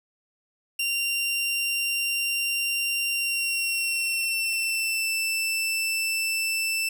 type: tone with pitch glide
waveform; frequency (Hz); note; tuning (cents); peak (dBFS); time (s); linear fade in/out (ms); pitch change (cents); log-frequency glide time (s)
sawtooth; 2770 to 2660; F7 to E7; -15 to +15; -21; 0.79-6.89; 5; -70; 3.1-5.12
effects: none